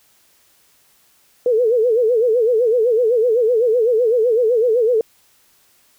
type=tone with vibrato; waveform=sine; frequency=466.5 Hz; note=A#4; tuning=1 cent sharp; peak=-12 dBFS; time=1.46-5.01 s; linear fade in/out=2 ms; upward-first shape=sine; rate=7.9 Hz; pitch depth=140 cents each way; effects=white hiss -56 dBFS RMS until 5.98 s